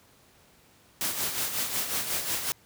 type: noise with tremolo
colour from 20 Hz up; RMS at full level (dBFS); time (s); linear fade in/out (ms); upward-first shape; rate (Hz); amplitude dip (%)
white; -28; 1.01-2.52; 0; sine; 5.5; 55
effects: pink hiss -59 dBFS RMS until 2.65 s + high-pass 60 Hz 12 dB/octave